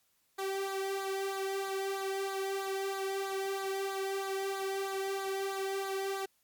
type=tone with flanger; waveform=sawtooth; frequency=388.9 Hz; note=G4; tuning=14 cents flat; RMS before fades=-35 dBFS; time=0.38-6.26 s; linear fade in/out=10 ms; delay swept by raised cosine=0.35 to 1.85 ms; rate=3.1 Hz; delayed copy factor=-0.75; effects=white hiss -73 dBFS RMS until 6.43 s + MP3 96 kbps